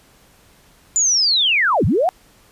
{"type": "linear two-way sweep", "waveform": "sine", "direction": "down then up", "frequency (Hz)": [7120, 73, 772], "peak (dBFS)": -13, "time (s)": [0.96, 2.09], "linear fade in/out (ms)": 0, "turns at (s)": 1.85, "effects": ["pink hiss -52 dBFS RMS until 2.51 s", "resampled to 32000 Hz"]}